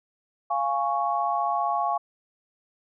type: chord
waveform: sine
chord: Db major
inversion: first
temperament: equal with one note detuned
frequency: 695.6 / 830.6 / 1108.7 Hz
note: F5 / Ab5 / Db6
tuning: -7 / 0 / 0 cents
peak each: -27 dBFS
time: 0.5-1.98 s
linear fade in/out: 10 ms
effects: none